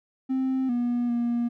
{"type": "tone with pitch steps", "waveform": "triangle", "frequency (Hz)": [262.3, 241.5, 237.6], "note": ["C4", "B3", "A#3"], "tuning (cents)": [4, -39, 33], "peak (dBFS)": -20, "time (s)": [0.29, 1.49], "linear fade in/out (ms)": 20, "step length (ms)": 400, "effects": ["tanh soft clip ceiling -17 dBFS"]}